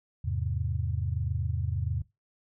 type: chord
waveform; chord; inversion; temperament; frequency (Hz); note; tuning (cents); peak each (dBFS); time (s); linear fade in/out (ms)
sine; E augmented; none; equal; 82.41 / 103.83 / 130.81; E2 / G#2 / B#2; 0 / 0 / 0; -31 / -32 / -33; 0.24-2.02; 10
effects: noise-tail reverb RT60 0.2 s tail -19 dB re dry